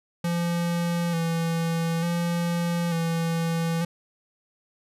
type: tone with vibrato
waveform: square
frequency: 168.7 Hz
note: E3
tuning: 40 cents sharp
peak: -24 dBFS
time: 0.24-3.85 s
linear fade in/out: 5 ms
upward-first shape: square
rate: 0.56 Hz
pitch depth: 29 cents each way
effects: resampled to 32000 Hz